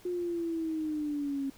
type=linear sweep; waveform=sine; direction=down; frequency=359.6 to 270.3 Hz; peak=-30 dBFS; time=0.05-1.5 s; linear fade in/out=5 ms; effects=pink hiss -57 dBFS RMS until 1.57 s